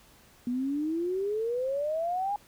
sine exponential sweep, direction up, 239.4 to 830.6 Hz, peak -27 dBFS, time 0.47-2.36 s, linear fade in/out 2 ms, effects pink hiss -58 dBFS RMS until 2.47 s

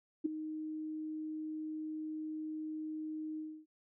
sine tone with ADSR envelope, 311 Hz, D#4, 1 cent flat, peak -26 dBFS, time 0.24-3.66 s, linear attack 17 ms, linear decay 8 ms, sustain -12 dB, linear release 280 ms, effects none

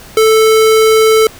square tone, 440 Hz, A4, in tune, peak -6 dBFS, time 0.17-1.27 s, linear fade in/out 2 ms, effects pink hiss -35 dBFS RMS until 1.39 s

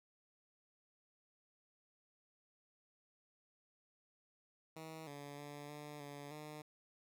10% pulse tone with pitch steps, 159.6 / 143.5 / 145.4 / 148.2 / 143.6 / 151.3 Hz, D#3 / D3 / D3 / D3 / D3 / D#3, +44 / -40 / -17 / +16 / -39 / -48 cents, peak -40 dBFS, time 4.76-6.62 s, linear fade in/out 5 ms, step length 310 ms, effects none

